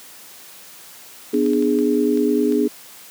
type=chord; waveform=sine; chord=G# diminished; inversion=first; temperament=just; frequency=249.2 / 299 / 415.3 Hz; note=B3 / D4 / G#4; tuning=+16 / +31 / 0 cents; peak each=-19 dBFS; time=1.33-2.68 s; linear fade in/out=10 ms
type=clicks; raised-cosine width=0.2 ms; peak=-21 dBFS; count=7; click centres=1.342 / 1.463 / 1.534 / 1.625 / 1.788 / 2.174 / 2.523 s
effects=white hiss -42 dBFS RMS until 3.1 s + high-pass 150 Hz 12 dB/octave